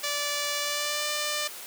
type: tone with pitch glide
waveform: 5% pulse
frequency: 582 to 595.9 Hz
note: D5 to D5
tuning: -16 to +25 cents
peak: -16 dBFS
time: 0.03-1.48 s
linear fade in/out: 10 ms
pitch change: +41 cents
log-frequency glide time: 0.6-1.08 s
effects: white hiss -41 dBFS RMS until 1.66 s + high-pass 300 Hz 12 dB/octave